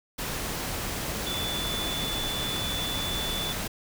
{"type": "tone in noise", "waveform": "sine", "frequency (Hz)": 3477, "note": "A7", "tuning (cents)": -21, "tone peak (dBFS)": -31, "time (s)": [1.26, 3.53], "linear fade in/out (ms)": 10, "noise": "pink", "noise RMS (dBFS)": -32, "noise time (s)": [0.18, 3.68], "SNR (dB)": -2, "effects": []}